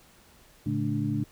sine tone cluster, 113 / 143.2 / 215.4 / 293 Hz, A2 / D3 / A3 / D4, +47 / -43 / -37 / -4 cents, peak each -31 dBFS, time 0.66-1.24 s, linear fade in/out 5 ms, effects pink hiss -57 dBFS RMS until 1.31 s

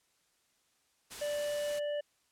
white noise, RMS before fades -44 dBFS, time 1.1-1.8 s, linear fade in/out 20 ms
harmonic tone, 587.3 Hz, D5, in tune, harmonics 1 / 3 / 5, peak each -32 / -48 / -48 dBFS, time 1.21-2.01 s, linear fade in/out 10 ms
effects white hiss -73 dBFS RMS until 2.31 s + low-pass 10000 Hz 12 dB/octave

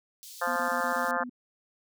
pink high-pass noise, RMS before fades -46 dBFS, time 0.23-1.11 s, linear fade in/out 0 ms, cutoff 3900 Hz, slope 24 dB/octave
harmonic tone, 174.61 Hz, F3, in tune, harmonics 3 / 4 / 5 / 6 / 7 / 8 / 9 / 10, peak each -34 / -34 / -35 / -34 / -33 / -35 / -35 / -37 dBFS, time 0.41-1.24 s, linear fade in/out 10 ms
sine tone bursts, 246.9 Hz, B3, in tune, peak -36 dBFS, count 7, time 0.47-1.296 s, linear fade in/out 5 ms, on 94 ms, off 28 ms
effects none

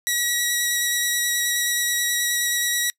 10% pulse tone with vibrato, 1924 Hz, B6, 46 cents flat, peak -11 dBFS, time 0.07-2.9 s, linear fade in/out 0 ms, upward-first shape square, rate 9.4 Hz, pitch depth 10 cents each way, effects noise-tail reverb RT60 0.1 s tail -25 dB re dry

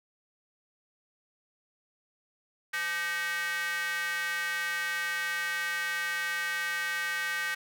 square tone with high-pass filter, 171.5 Hz, F3, 31 cents flat, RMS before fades -32 dBFS, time 2.73-7.55 s, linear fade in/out 10 ms, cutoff 1700 Hz, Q 4.8, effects none

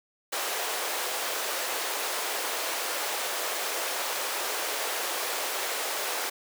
pink high-pass noise, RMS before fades -31 dBFS, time 0.32-6.3 s, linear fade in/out 10 ms, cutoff 450 Hz, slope 24 dB/octave, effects none

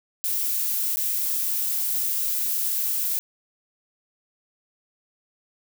violet noise with dropouts, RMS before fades -25 dBFS, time 0.24-3.19 s, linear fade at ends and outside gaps 0 ms, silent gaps 0.96-0.97 s, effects none

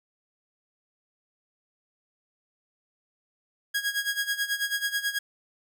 sawtooth tone with tremolo, 1645 Hz, G#6, 17 cents flat, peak -20 dBFS, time 3.74-5.19 s, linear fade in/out 10 ms, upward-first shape sine, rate 9.2 Hz, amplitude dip 80%, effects none

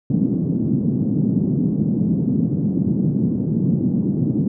white band-pass noise, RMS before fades -19 dBFS, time 0.1-4.48 s, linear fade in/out 5 ms, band 140 to 240 Hz, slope 24 dB/octave, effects none

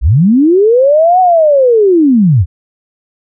sine linear two-way sweep, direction up then down, 46.25 to 751 to 71.9 Hz, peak -4 dBFS, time 0.01-2.46 s, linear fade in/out 50 ms, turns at 1.2 s, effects none

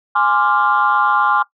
sine chord, D half-diminished seventh, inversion second, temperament equal, 830.6 / 1046.5 / 1174.7 / 1396.9 Hz, Ab5 / C6 / D6 / F6, 0 / 0 / 0 / 0 cents, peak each -17 dBFS, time 0.15-1.43 s, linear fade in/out 10 ms, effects noise-tail reverb RT60 0.1 s tail -18 dB re dry + tanh soft clip ceiling -4 dBFS

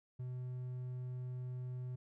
triangle tone, 125.9 Hz, B2, 34 cents sharp, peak -38 dBFS, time 0.19-1.96 s, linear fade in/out 10 ms, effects none

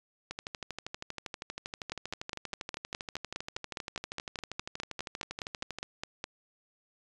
two click trains, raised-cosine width 0.2 ms, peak -18 / -20 dBFS, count 22 / 70, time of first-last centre 1.92-6.241 / 0.31-5.786 s, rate 4.86 / 12.6 Hz, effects resampled to 22050 Hz

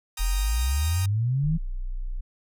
5% pulse chord, Eb major, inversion first, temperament equal, 784 / 932.3 / 1244.5 Hz, G5 / Bb5 / Eb6, 0 / 0 / 0 cents, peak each -29 / -25 / -24 dBFS, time 0.17-1.06 s, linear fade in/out 5 ms
sine exponential sweep, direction up, 39.35 to 167.5 Hz, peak -21 dBFS, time 0.19-1.58 s, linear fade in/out 20 ms
sine tone, 30.79 Hz, B0, 4 cents flat, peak -27 dBFS, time 1.43-2.21 s, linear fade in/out 10 ms
effects none

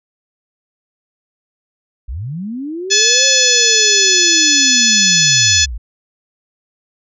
sine linear two-way sweep, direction up then down, 47.61 to 540 to 47.61 Hz, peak -21 dBFS, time 2.08-5.78 s, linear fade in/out 10 ms, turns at 3.26 s
harmonic tone, 860 Hz, A5, 40 cents flat, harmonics 2 / 3 / 4 / 5 / 6 / 7 / 8, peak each -20 / -19 / -15 / -19 / -16 / -15 / -17 dBFS, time 2.9-5.66 s, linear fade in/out 20 ms
effects none

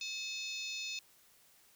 harmonic tone with a mistuned harmonic, 857 Hz, A5, 46 cents flat, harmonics 3 / 4 / 5 / 6 / 7 / 8, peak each -42 / -44 / -46 / -48 / -49 / -50 dBFS, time 0.01-0.99 s, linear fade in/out 2 ms, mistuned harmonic 4, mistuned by +95 cents, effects white hiss -65 dBFS RMS until 1.75 s

